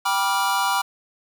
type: chord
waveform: square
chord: G dominant seventh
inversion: none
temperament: equal with one note detuned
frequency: 784 / 973.6 / 1174.7 / 1396.9 Hz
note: G5 / B5 / D6 / F6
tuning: 0 / -25 / 0 / 0 cents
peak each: -26 / -24 / -27 / -27 dBFS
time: 0.05-0.82 s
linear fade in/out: 10 ms
effects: 8-bit